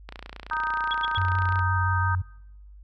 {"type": "click train", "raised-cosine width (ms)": 0.3, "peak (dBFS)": -22, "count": 45, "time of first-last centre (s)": [0.09, 1.592], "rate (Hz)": 29.3}
{"type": "harmonic tone", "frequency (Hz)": 311.3, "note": "D#4", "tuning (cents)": 1, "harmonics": [3, 4, 5], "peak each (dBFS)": [-29, -29, -29], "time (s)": [0.51, 2.15], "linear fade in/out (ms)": 2}
{"type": "tone bursts", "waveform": "sine", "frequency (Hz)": 3340, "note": "G#7", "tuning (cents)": 9, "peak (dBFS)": -25, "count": 3, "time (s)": [0.91, 1.176], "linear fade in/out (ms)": 5, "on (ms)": 24, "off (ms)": 97}
{"type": "tone with vibrato", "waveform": "sine", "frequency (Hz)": 92.5, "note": "F#2", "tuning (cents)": 0, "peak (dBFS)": -23, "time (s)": [1.17, 2.22], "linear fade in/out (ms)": 10, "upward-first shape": "square", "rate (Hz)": 5.8, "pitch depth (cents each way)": 20}
{"effects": ["noise-tail reverb RT60 1.0 s tail -26 dB re dry", "added 50 Hz sine -44 dBFS peak until 2.83 s"]}